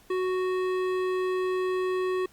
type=tone with hard clipping; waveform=sine; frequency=370 Hz; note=F#4; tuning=in tune; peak=-27 dBFS; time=0.1-2.26 s; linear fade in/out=5 ms; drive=14 dB; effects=pink hiss -58 dBFS RMS until 2.32 s + Opus 48 kbps